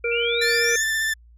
harmonic tone, 470.3 Hz, A#4, 15 cents sharp, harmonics 1 / 3 / 5, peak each -23 / -31 / -25 dBFS, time 0.04-0.76 s, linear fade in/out 5 ms
sine exponential sweep, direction up, 2622 to 7040 Hz, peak -25 dBFS, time 0.11-0.84 s, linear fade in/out 10 ms
40% pulse tone with vibrato, 1771 Hz, A6, 11 cents sharp, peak -20 dBFS, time 0.41-1.14 s, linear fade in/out 10 ms, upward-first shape triangle, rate 15 Hz, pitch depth 21 cents each way
effects added 58 Hz sine -47 dBFS peak until 1.37 s + resampled to 32000 Hz

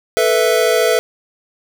square chord, A suspended second, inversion none, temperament equal, 440 / 493.9 / 659.3 Hz, A4 / B4 / E5, 0 / 0 / 0 cents, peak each -17 dBFS, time 0.17-0.99 s, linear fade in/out 0 ms, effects none

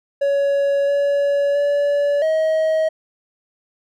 triangle tone with pitch steps, 561 / 567 / 574 / 634 Hz, C#5 / C#5 / D5 / D#5, +21 / +39 / -40 / +32 cents, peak -13 dBFS, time 0.21-2.89 s, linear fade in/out 10 ms, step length 670 ms, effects none

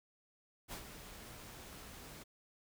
pink noise with ADSR envelope, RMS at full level -44 dBFS, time 0.68-2.24 s, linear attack 45 ms, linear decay 90 ms, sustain -8 dB, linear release 19 ms, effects none

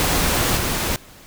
pink noise with level steps, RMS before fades -19 / -22 dBFS, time 0-0.96 s, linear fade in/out 0 ms, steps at 0.57 s, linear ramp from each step 2 ms, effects pink hiss -45 dBFS RMS until 1.26 s

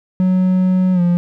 triangle tone with pitch glide, 184.9 to 174.83 Hz, F#3 to F3, -1 to +2 cents, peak -9 dBFS, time 0.2-1.17 s, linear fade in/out 0 ms, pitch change -97 cents, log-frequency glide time 0.93-1.01 s, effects none

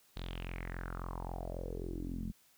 sawtooth tone with low-pass filter sweep, 43.72 Hz, F1, 3 cents sharp, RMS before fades -41 dBFS, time 0.16-2.32 s, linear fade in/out 10 ms, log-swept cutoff 4000 to 200 Hz, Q 5.4, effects white hiss -67 dBFS RMS until 2.57 s

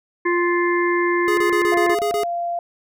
harmonic tone, 349.2 Hz, F4, in tune, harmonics 1 / 3 / 5 / 6, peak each -18 / -23 / -25 / -26 dBFS, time 0.25-1.95 s, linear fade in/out 10 ms
square tone bursts, 415.3 Hz, G#4, in tune, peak -21 dBFS, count 8, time 1.28-2.234 s, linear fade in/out 0 ms, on 93 ms, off 30 ms
sine tone, 691 Hz, F5, 19 cents flat, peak -21 dBFS, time 1.72-2.59 s, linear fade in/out 2 ms
effects none

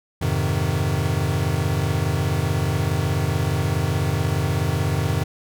square chord, F minor seventh, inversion none, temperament equal, 87.31 / 103.83 / 130.81 / 155.56 Hz, F2 / Ab2 / C3 / Eb3, 0 / 0 / 0 / 0 cents, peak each -26 dBFS, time 0.21-5.24 s, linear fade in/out 10 ms, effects none

